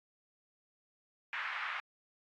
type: band-pass noise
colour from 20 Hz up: white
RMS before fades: -39 dBFS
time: 1.33-1.8 s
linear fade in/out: 0 ms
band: 1100 to 2200 Hz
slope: 24 dB/octave
effects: AAC 48 kbps